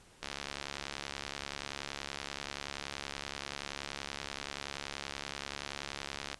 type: click train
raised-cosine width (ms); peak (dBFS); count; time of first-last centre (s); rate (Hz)
0.2; -20; 432; 0.23-6.343; 70.5
effects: pink hiss -60 dBFS RMS until 6.39 s + resampled to 24000 Hz